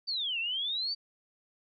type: exponential two-way sweep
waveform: sine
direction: down then up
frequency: 4677 to 2638 to 4677 Hz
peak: -30 dBFS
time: 0.07-0.95 s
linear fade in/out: 20 ms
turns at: 0.39 s
effects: none